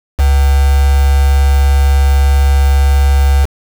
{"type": "tone with quantisation", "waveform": "sine", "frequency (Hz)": 69.3, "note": "C#2", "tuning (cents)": 0, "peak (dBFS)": -6, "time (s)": [0.18, 3.46], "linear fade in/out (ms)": 20, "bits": 3, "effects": []}